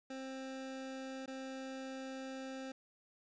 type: tone with dropouts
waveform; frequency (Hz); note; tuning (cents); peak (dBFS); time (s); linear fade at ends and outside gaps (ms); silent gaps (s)
25% pulse; 264.6; C4; +20; -39; 0.1-2.72; 5; 1.26-1.277
effects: resampled to 16000 Hz + 11-bit